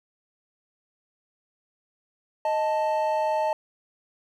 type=tone pair together; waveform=triangle; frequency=622.3 / 880.1 Hz; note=D#5 / A5; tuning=0 / 0 cents; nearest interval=tritone; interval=600 cents; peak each=-23 dBFS; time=2.45-3.53 s; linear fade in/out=2 ms; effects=none